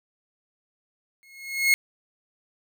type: tone with exponential growth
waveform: 40% pulse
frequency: 2166 Hz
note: C#7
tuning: 41 cents flat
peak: -13 dBFS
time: 1.23-1.74 s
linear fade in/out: 0 ms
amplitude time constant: 110 ms
effects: none